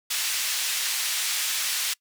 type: band-pass noise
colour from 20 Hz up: pink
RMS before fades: -27 dBFS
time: 0.1-1.94 s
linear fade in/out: 10 ms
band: 2500 to 14000 Hz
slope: 12 dB/octave
effects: noise-tail reverb RT60 0.1 s tail -24 dB re dry